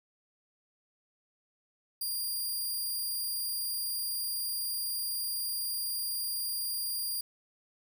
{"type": "tone", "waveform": "10% pulse", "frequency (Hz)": 4792, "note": "D8", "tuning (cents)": 34, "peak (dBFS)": -25, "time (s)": [2.01, 7.21], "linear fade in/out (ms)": 5, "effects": []}